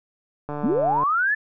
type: click train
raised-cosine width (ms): 1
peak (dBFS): -17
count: 81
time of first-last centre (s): 0.49-1.034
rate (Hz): 147
type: linear sweep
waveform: sine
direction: up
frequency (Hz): 177.4 to 1775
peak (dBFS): -18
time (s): 0.63-1.35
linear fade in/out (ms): 10
effects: none